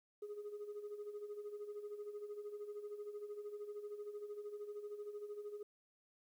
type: tone with tremolo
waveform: sine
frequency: 415.3 Hz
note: G#4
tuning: in tune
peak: -40 dBFS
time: 0.22-5.63 s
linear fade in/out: 5 ms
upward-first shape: sine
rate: 13 Hz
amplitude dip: 70%
effects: tanh soft clip ceiling -41 dBFS + 12-bit